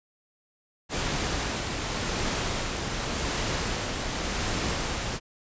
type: noise with tremolo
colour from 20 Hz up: pink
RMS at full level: -28 dBFS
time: 0.89-5.2 s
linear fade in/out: 50 ms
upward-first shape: sine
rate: 0.88 Hz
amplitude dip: 30%
effects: resampled to 16000 Hz